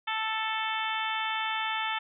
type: harmonic tone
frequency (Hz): 440.3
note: A4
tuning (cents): +1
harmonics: 2 / 3 / 4 / 5 / 6 / 7 / 8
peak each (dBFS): -33 / -35 / -36 / -37 / -38 / -38 / -39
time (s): 0.07-1.99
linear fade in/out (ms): 10
effects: none